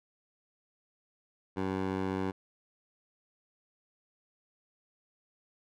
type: tone with band-pass filter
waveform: 15% pulse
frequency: 95 Hz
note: F#2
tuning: 46 cents sharp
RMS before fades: -33 dBFS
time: 1.56-2.32 s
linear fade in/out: 20 ms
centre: 530 Hz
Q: 0.52
effects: none